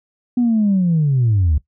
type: linear sweep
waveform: sine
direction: down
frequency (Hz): 248.6 to 69.3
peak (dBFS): -11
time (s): 0.37-1.58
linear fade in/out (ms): 5
effects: noise-tail reverb RT60 0.1 s tail -18 dB re dry + tanh soft clip ceiling -9 dBFS